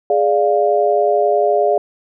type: chord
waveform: sine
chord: D diminished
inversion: second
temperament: equal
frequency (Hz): 415.3 / 587.3 / 698.5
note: Ab4 / D5 / F5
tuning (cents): 0 / 0 / 0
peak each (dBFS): -16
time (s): 0.1-1.78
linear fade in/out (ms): 2
effects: none

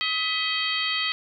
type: harmonic tone with a mistuned harmonic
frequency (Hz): 635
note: D#5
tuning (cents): +35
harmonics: 2 / 3 / 4 / 5 / 6 / 7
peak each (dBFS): -33 / -30 / -31 / -28 / -33 / -32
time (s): 0.01-1.12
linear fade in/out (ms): 0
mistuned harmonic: 3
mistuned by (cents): +69
effects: none

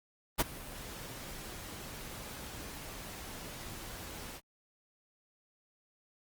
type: noise with ADSR envelope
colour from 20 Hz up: pink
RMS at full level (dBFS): -25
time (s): 0.38-4.41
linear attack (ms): 26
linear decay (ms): 23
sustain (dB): -20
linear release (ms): 55
effects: Opus 32 kbps

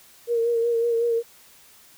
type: tone with vibrato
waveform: sine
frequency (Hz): 466.2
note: A#4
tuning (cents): 0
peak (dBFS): -19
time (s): 0.27-1.23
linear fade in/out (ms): 50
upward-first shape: sine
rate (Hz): 5.4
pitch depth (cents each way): 32
effects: white hiss -52 dBFS RMS until 1.97 s

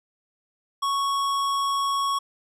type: tone with hard clipping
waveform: sine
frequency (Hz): 1108.7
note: C#6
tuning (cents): 0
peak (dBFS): -24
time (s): 0.82-2.19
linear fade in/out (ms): 10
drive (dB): 15
effects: none

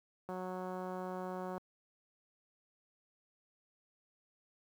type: click train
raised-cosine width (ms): 1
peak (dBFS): -29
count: 238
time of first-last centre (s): 0.29-1.578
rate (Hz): 184
effects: high-pass 80 Hz 12 dB/octave + 10-bit

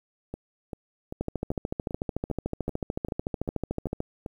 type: two click trains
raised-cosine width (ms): 2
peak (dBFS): -15 / -21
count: 39 / 11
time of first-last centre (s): 1.21-4.004 / 0.34-4.262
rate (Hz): 13.6 / 2.55
effects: 9-bit

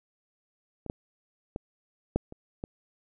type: clicks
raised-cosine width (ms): 2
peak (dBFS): -26 / -18 / -20 / -11 / -29 / -21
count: 6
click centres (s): 0.863 / 0.899 / 1.561 / 2.16 / 2.324 / 2.639
effects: none

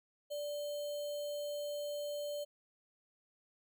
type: tone with sample-and-hold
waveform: sine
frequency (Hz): 585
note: D5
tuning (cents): -7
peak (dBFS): -37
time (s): 0.3-2.45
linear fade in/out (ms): 20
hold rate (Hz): 3675
effects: none

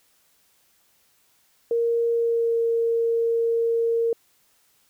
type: tone with pitch glide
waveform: sine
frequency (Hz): 466.2 to 461.4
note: A#4 to A#4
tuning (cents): 0 to -18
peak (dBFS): -19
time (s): 1.71-4.13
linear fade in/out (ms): 2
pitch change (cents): -18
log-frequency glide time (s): 2.11-2.57
effects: white hiss -63 dBFS RMS until 4.89 s

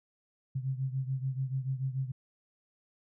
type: beating tone pair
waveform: sine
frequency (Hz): 130.7 / 137.6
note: C3 / C#3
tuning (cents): -1 / -12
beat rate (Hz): 6.9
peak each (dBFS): -32 / -36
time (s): 0.55-2.12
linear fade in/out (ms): 10
effects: none

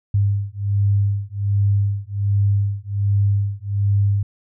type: beating tone pair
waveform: sine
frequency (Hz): 100 / 101.3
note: G2 / G#2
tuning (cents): +35 / -43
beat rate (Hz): 1.3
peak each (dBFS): -19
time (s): 0.14-4.23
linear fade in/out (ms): 5
effects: none

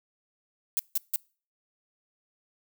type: noise bursts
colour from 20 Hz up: violet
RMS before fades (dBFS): -26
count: 3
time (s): 0.77-1.159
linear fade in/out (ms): 0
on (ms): 23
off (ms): 160
effects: noise-tail reverb RT60 0.4 s tail -26 dB re dry

